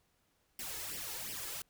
white noise with flanger, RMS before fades -42 dBFS, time 0.59-1.62 s, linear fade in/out 2 ms, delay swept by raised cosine 0.37 to 2.37 ms, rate 2.8 Hz, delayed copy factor +0.8, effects pink hiss -75 dBFS RMS until 1.69 s

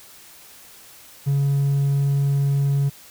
triangle tone, 140 Hz, C#3, 18 cents sharp, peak -14 dBFS, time 1.26-2.9 s, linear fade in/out 20 ms, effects tanh soft clip ceiling -11 dBFS + white hiss -46 dBFS RMS until 3.1 s

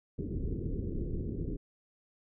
pink low-pass noise, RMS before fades -35 dBFS, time 0.18-1.57 s, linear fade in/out 10 ms, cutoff 430 Hz, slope 48 dB/octave, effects none

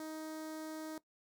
sawtooth tone with notch filter, 313.6 Hz, D#4, 14 cents sharp, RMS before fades -44 dBFS, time 0-0.98 s, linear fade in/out 2 ms, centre 2700 Hz, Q 1.2, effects noise-tail reverb RT60 0.1 s tail -18 dB re dry

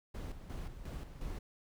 brown noise with tremolo, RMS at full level -41 dBFS, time 0.14-1.39 s, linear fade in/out 10 ms, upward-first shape square, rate 2.8 Hz, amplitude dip 60%, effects none

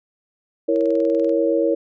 sine chord, A# diminished, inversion second, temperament equal, 329.6 / 466.2 / 554.4 Hz, E4 / A#4 / C#5, 0 / 0 / 0 cents, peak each -20 dBFS, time 0.68-1.75 s, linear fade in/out 10 ms
click train, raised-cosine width 0.2 ms, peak -27 dBFS, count 12, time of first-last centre 0.76-1.294 s, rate 20.6 Hz
effects none

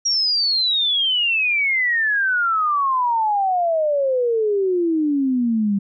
sine exponential sweep, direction down, 5690 to 195.2 Hz, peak -16 dBFS, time 0.05-5.79 s, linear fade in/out 10 ms, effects none

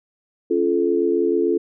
sine chord, Db augmented, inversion none, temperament just, 277.2 / 346.5 / 433.1 Hz, Db4 / F4 / A4, 0 / -14 / -27 cents, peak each -24 / -19 / -20 dBFS, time 0.5-1.58 s, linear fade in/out 10 ms, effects none

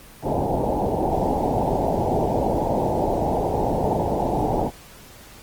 white low-pass noise, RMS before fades -22 dBFS, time 0.22-4.71 s, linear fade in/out 50 ms, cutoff 900 Hz, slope 96 dB/octave, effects pink hiss -45 dBFS RMS until 5.42 s + Opus 24 kbps

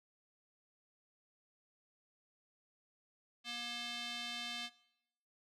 square tone with band-pass filter, 238.6 Hz, A#3, 41 cents sharp, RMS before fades -43 dBFS, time 3.44-4.7 s, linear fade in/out 50 ms, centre 3400 Hz, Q 2.4, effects noise-tail reverb RT60 0.8 s tail -20 dB re dry

